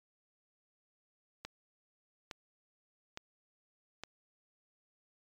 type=click train; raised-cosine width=0.2 ms; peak=-24 dBFS; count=4; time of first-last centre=1.45-4.036 s; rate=1.16 Hz; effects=MP3 96 kbps